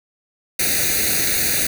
white noise with comb filter, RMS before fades -19 dBFS, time 0.59-1.67 s, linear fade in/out 5 ms, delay 0.47 ms, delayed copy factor +1, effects none

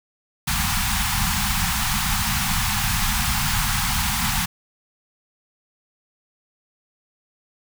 pink band-stop noise, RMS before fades -22 dBFS, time 0.47-4.46 s, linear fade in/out 10 ms, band 230 to 750 Hz, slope 96 dB/octave, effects none

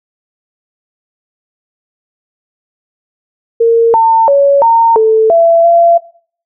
sine tone with pitch steps, 460.3 / 902 / 561 / 917 / 440.7 / 670 / 681 Hz, A#4 / A5 / C#5 / A#5 / A4 / E5 / F5, -22 / +43 / +21 / -29 / +3 / +28 / -44 cents, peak -4 dBFS, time 3.6-5.98 s, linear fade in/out 10 ms, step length 340 ms, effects noise-tail reverb RT60 0.5 s tail -19 dB re dry

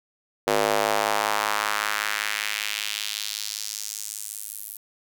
square tone with high-pass filter sweep, 52.6 Hz, G#1, 23 cents sharp, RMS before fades -27 dBFS, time 0.47-4.77 s, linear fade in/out 5 ms, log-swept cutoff 470 to 12000 Hz, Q 1.6, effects none

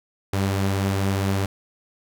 sawtooth tone pair together, 97.12 / 198.9 Hz, G2 / G3, -16 / +25 cents, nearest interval octave, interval 1241 cents, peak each -17 / -26 dBFS, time 0.33-1.46 s, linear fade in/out 5 ms, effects none

